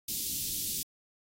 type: band-stop noise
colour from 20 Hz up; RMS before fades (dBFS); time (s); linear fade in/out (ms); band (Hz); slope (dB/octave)
white; -34; 0.08-0.83; 5; 300 to 3400; 24
effects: AAC 48 kbps